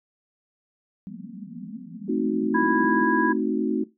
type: band-pass noise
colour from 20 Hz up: white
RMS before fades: -38 dBFS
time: 1.07-3.04 s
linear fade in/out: 0 ms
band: 170 to 250 Hz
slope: 96 dB/octave
type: chord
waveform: sine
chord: A diminished seventh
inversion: none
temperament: equal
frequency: 220 / 261.6 / 311.1 / 370 Hz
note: A3 / C4 / Eb4 / Gb4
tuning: 0 / 0 / 0 / 0 cents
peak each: -27 dBFS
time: 2.08-3.84 s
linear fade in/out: 10 ms
type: harmonic tone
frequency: 329.6 Hz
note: E4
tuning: in tune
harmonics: 1 / 3 / 5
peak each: -25 / -25 / -25 dBFS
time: 2.54-3.33 s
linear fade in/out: 10 ms
effects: noise-tail reverb RT60 0.2 s tail -17 dB re dry